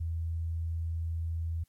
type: tone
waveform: sine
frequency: 82.41 Hz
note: E2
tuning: in tune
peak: -30 dBFS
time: 0-1.64 s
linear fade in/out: 10 ms
effects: white hiss -74 dBFS RMS until 1.68 s + MP3 64 kbps